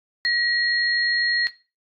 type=tone pair together; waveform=sine; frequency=1906 / 4262 Hz; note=A#6 / C8; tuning=+38 / +31 cents; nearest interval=octave + major second; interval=1393 cents; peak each=-21 / -22 dBFS; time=0.25-1.47 s; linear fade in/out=0 ms; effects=noise-tail reverb RT60 0.3 s tail -17 dB re dry + AAC 48 kbps